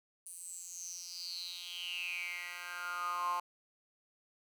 10% pulse tone with high-pass filter sweep, 176.4 Hz, F3, 18 cents sharp, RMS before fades -41 dBFS, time 0.26-3.4 s, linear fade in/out 5 ms, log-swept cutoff 9500 to 970 Hz, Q 9.6, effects none

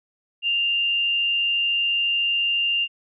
sine tone with frequency modulation, 2794 Hz, F7, in tune, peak -19 dBFS, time 0.42-2.88 s, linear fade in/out 50 ms, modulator 120 Hz, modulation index 0.28, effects none

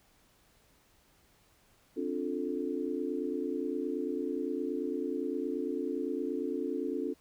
sine chord, D minor seventh, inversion third, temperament just, 264.3 / 293.7 / 352.4 / 440.5 Hz, C4 / D4 / F4 / A4, +18 / 0 / +16 / +2 cents, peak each -37 / -36 / -37 / -37 dBFS, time 1.96-7.14 s, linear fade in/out 20 ms, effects pink hiss -66 dBFS RMS until 7.2 s

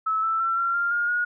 sine tone with pitch steps, 1301 / 1323.7 / 1346.9 / 1370.4 / 1394.4 / 1418.8 / 1443.5 Hz, E6 / E6 / E6 / F6 / F6 / F6 / F#6, -23 / +7 / +37 / -33 / -3 / +27 / -43 cents, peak -21 dBFS, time 0.06-1.25 s, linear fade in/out 10 ms, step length 170 ms, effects none

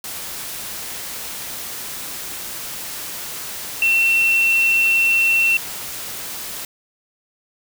sine tone in noise, 2705 Hz, E7, 44 cents sharp, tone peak -13 dBFS, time 3.82-5.57 s, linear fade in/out 2 ms, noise white, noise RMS -30 dBFS, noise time 0.04-6.65 s, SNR +14 dB, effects none

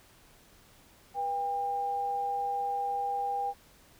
sine tone pair together, 487.5 / 800 Hz, B4 / G5, -23 / +35 cents, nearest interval major sixth, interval 858 cents, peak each -40 / -29 dBFS, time 1.14-3.54 s, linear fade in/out 50 ms, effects pink hiss -59 dBFS RMS until 3.99 s

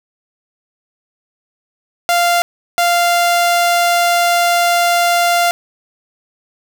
sawtooth tone pair in turn, 695 / 695 Hz, F5 / F5, -9 / -9 cents, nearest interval unison, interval 0 cents, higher neither, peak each -7 dBFS, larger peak neither, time 2.09-2.42 / 2.78-5.51 s, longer second, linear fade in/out 0 ms, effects none

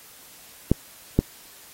clicks, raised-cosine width 3 ms, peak -3 dBFS, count 2, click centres 0.716 / 1.19 s, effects white hiss -48 dBFS RMS until 1.73 s + AAC 48 kbps

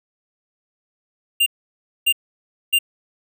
square tone bursts, 2794 Hz, F7, in tune, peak -14 dBFS, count 3, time 1.4-2.789 s, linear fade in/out 10 ms, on 63 ms, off 600 ms, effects none

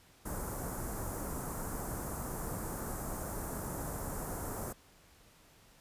pink band-stop noise, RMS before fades -39 dBFS, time 0.25-4.73 s, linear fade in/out 10 ms, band 1400 to 7400 Hz, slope 24 dB/octave, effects pink hiss -62 dBFS RMS until 5.8 s + resampled to 32000 Hz

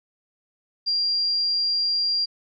sine tone, 4769 Hz, D8, 26 cents sharp, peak -20 dBFS, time 0.86-2.26 s, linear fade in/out 20 ms, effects none

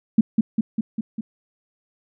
sine tone with echo, 220.6 Hz, A3, 5 cents sharp, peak -9 dBFS, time 0.18-0.21 s, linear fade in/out 5 ms, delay 200 ms, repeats 5, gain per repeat -3 dB, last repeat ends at 1.21 s, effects none

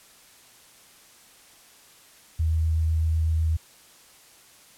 sine tone with vibrato, 80.1 Hz, E2, 49 cents flat, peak -20 dBFS, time 2.39-3.57 s, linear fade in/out 10 ms, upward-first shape triangle, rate 8 Hz, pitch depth 12 cents each way, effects white hiss -53 dBFS RMS until 4.77 s + low-pass 12000 Hz 12 dB/octave

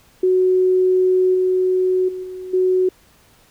sine tone with level steps, 370 Hz, F#4, in tune, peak -12 / -14 / -25 / -28 / -13 dBFS, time 0.23-2.89 s, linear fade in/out 5 ms, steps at 1.34 / 2.08 / 2.23 / 2.53 s, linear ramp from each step 10 ms, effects pink hiss -53 dBFS RMS until 3.5 s

